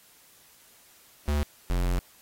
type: tone pair in turn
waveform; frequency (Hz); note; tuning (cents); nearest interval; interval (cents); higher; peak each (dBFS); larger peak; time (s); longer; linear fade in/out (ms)
square; 73.42 / 44.4; D2 / F1; 0 / +29; major sixth; 871; first; -24; neither; 1.28-1.43 / 1.7-1.99; second; 0
effects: white hiss -57 dBFS RMS until 2.21 s + AAC 48 kbps